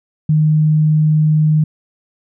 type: tone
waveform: sine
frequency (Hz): 154.1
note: D#3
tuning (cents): -16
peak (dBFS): -9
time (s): 0.29-1.64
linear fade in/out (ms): 5
effects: none